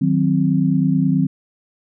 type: chord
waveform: sine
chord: C diminished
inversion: first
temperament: equal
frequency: 155.56 / 185 / 261.6 Hz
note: Eb3 / Gb3 / C4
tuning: 0 / 0 / 0 cents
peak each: -18 dBFS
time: 0.01-1.27 s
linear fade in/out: 10 ms
effects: none